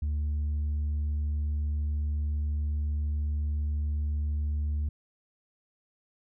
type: tone with tanh clipping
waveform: triangle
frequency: 74.4 Hz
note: D2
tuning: 23 cents sharp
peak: -27 dBFS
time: 0.02-4.89 s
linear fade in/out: 5 ms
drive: 7 dB
effects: none